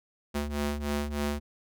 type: ring-modulated tone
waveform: sawtooth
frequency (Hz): 145.5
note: D3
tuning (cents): -16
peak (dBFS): -22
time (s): 0.34-1.4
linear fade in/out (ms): 20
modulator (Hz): 74.4
effects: none